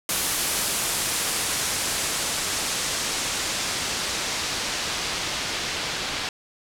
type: noise with low-pass filter sweep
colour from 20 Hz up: white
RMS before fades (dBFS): -27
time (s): 0.09-6.29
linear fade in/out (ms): 2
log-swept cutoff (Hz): 12000 to 4400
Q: 0.86
effects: none